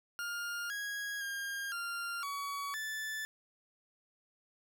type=tone with pitch steps; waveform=40% pulse; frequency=1410 / 1651 / 1613 / 1392 / 1130 / 1750 Hz; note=F6 / G#6 / G6 / F6 / C#6 / A6; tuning=+16 / -11 / +49 / -6 / +33 / -10 cents; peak=-36 dBFS; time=0.19-3.25 s; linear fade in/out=0 ms; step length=510 ms; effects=none